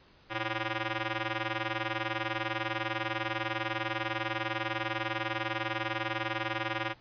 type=ring-modulated tone; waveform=5% pulse; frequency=220 Hz; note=A3; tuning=in tune; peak=-17 dBFS; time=0.29-6.95 s; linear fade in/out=50 ms; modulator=100 Hz; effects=pink hiss -60 dBFS RMS until 7 s + resampled to 11025 Hz